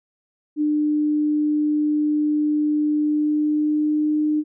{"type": "tone with pitch glide", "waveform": "sine", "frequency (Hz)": [300, 303.3], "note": ["D4", "D#4"], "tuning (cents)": [37, -44], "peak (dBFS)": -17, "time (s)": [0.56, 4.44], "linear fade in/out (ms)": 50, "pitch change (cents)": 19, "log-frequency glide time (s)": [3.04, 4.18], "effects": []}